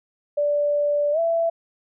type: tone with pitch glide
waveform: sine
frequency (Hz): 584 to 667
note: D5 to E5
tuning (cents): -10 to +20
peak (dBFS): -18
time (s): 0.37-1.5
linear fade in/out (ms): 10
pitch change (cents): +230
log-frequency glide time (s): 1.12-1.19
effects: none